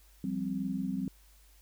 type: chord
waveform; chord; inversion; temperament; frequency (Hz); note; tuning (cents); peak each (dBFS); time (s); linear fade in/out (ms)
sine; F suspended second; none; equal; 174.61 / 196 / 261.6; F3 / G3 / C4; 0 / 0 / 0; -38 / -34 / -35; 0.24-1.08; 2
effects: added 50 Hz sine -58 dBFS peak until 1.61 s + white hiss -64 dBFS RMS until 1.61 s